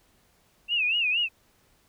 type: tone with vibrato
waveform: sine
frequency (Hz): 2660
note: E7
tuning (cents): +15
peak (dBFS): -22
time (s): 0.68-1.29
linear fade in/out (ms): 50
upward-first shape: sine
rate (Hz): 4.3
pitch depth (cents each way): 150
effects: pink hiss -64 dBFS RMS until 1.88 s